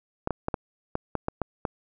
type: clicks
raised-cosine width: 1 ms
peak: -12 dBFS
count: 9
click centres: 0.274 / 0.307 / 0.484 / 0.542 / 0.954 / 1.153 / 1.284 / 1.417 / 1.652 s
effects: none